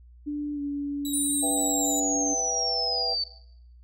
sine tone with pitch glide, 293.5 to 285.6 Hz, D4 to D4, -1 to -48 cents, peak -27 dBFS, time 0.26-2.35 s, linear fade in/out 20 ms, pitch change -47 cents, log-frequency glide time 0.54-0.61 s
15% pulse tone with vibrato, 3870 Hz, B7, 36 cents flat, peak -27 dBFS, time 1.05-2 s, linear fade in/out 2 ms, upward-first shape triangle, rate 11 Hz, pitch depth 31 cents each way
sine exponential sweep, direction down, 9397 to 4511 Hz, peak -25 dBFS, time 1.13-3.24 s, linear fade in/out 5 ms
sine chord, E minor, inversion second, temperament equal, 493.9 / 659.3 / 784 Hz, B4 / E5 / G5, 0 / 0 / 0 cents, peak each -33 dBFS, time 1.42-3.15 s, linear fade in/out 20 ms
effects noise-tail reverb RT60 0.7 s tail -17 dB re dry + added 60 Hz sine -48 dBFS peak until 3.83 s

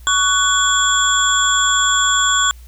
sine tone cluster, 1125 / 1487 / 3367 / 7310 Hz, C#6 / F#6 / G#7 / A#8, +25 / +8 / +23 / -35 cents, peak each -18 dBFS, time 0.07-2.51 s, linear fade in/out 0 ms, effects added 60 Hz sine -36 dBFS peak until 2.67 s + white hiss -51 dBFS RMS until 2.67 s

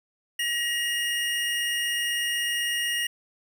square tone pair together, 1902 / 2850 Hz, A#6 / F7, +34 / +34 cents, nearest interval perfect fifth, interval 700 cents, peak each -29 / -28 dBFS, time 0.39-3.07 s, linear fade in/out 5 ms, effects none

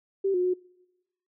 sine tone with pitch steps, 389.9 / 360.3 / 364.6 Hz, G4 / F#4 / F#4, -9 / -46 / -25 cents, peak -22 dBFS, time 0.24-0.54 s, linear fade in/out 10 ms, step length 100 ms, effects noise-tail reverb RT60 1.0 s tail -25 dB re dry

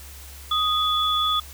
sine tone pair together, 1244.5 / 3430 Hz, D#6 / A7, 0 / -45 cents, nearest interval octave + tritone, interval 1755 cents, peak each -22 dBFS, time 0.51-1.4 s, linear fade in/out 5 ms, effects added 69 Hz sine -41 dBFS peak until 1.53 s + white hiss -44 dBFS RMS until 1.53 s

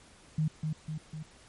sine tone with echo, 155.56 Hz, D#3, in tune, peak -25 dBFS, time 0.38-0.48 s, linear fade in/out 5 ms, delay 250 ms, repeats 3, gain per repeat -4 dB, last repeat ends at 1.23 s, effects pink hiss -57 dBFS RMS until 1.48 s + MP3 48 kbps

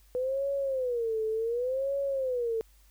sine tone with vibrato, 493.9 Hz, B4, in tune, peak -27 dBFS, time 0.15-2.61 s, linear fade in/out 0 ms, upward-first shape sine, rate 0.68 Hz, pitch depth 210 cents each way, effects added 50 Hz sine -57 dBFS peak until 2.9 s + white hiss -65 dBFS RMS until 2.9 s

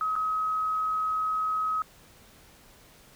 sine tone with dropouts, 1272 Hz, D#6, 38 cents sharp, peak -25 dBFS, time 0.01-1.82 s, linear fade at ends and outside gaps 1 ms, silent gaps 0.155-0.162 s, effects pink hiss -55 dBFS RMS until 3.15 s

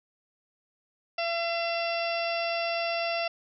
harmonic tone with a mistuned harmonic, 677 Hz, E5, 46 cents sharp, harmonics 1 / 2 / 3 / 4 / 5 / 6 / 7 / 8, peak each -29 / -38 / -39 / -33 / -43 / -49 / -39 / -42 dBFS, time 1.18-3.28 s, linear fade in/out 5 ms, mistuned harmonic 5, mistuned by +27 cents, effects none

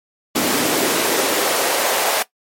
pink noise with high-pass filter sweep, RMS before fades -18 dBFS, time 0.35-2.23 s, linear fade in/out 10 ms, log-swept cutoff 260 to 640 Hz, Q 1.8, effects noise-tail reverb RT60 0.1 s tail -17 dB re dry + MP3 64 kbps

